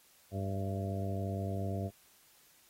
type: harmonic tone with a mistuned harmonic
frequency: 98.1 Hz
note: G2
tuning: 2 cents sharp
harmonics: 1 / 2 / 3 / 4 / 5 / 6 / 7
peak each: -35 / -40 / -45 / -45 / -47 / -46 / -43 dBFS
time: 0.31-1.91 s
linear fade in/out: 50 ms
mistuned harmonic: 7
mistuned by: -24 cents
effects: white hiss -64 dBFS RMS until 2.69 s + AAC 48 kbps